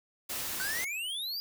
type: noise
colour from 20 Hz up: white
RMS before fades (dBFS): -36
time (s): 0.29-0.85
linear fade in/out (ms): 10
type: exponential sweep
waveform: square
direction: up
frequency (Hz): 1484 to 4897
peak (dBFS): -34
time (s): 0.6-1.4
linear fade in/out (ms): 0
effects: none